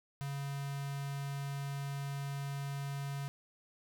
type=tone with notch filter; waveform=square; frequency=140 Hz; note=C#3; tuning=18 cents sharp; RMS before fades=-39 dBFS; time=0.21-3.28 s; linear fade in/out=0 ms; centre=390 Hz; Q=1.8; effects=none